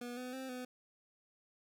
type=tone with pitch steps; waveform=25% pulse; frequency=242.7 / 251.4 / 262.7 / 251.2 Hz; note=B3 / B3 / C4 / B3; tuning=-30 / +31 / +7 / +30 cents; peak=-38 dBFS; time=0.01-0.65 s; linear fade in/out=5 ms; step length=160 ms; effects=none